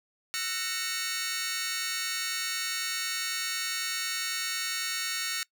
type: chord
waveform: 15% pulse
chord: F# dominant seventh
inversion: third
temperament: just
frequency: 1332 / 1480 / 1850 / 2220 Hz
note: E6 / F#6 / A#6 / C#7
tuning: +18 / 0 / -14 / +2 cents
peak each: -32 / -32 / -29 / -29 dBFS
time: 0.34-5.43 s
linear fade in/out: 0 ms
effects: noise-tail reverb RT60 0.1 s tail -23 dB re dry